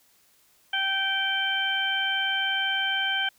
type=harmonic tone; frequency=778 Hz; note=G5; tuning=13 cents flat; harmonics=1 / 2 / 3 / 4; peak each=-33 / -27 / -33 / -27 dBFS; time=0.73-3.29 s; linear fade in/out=5 ms; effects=white hiss -62 dBFS RMS until 3.38 s